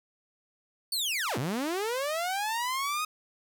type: linear two-way sweep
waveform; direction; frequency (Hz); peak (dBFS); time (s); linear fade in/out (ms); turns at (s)
sawtooth; down then up; 4568 to 110 to 1261; -25; 0.92-3.05; 5; 1.38
effects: 10-bit